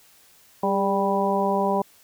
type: harmonic tone with a mistuned harmonic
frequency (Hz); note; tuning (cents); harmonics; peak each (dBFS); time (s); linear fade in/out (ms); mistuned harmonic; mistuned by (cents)
196.4; G3; +4; 1 / 2 / 3 / 4 / 5; -26 / -26 / -26 / -26 / -26; 0.63-1.82; 5; 2; +37
effects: white hiss -55 dBFS RMS until 2.03 s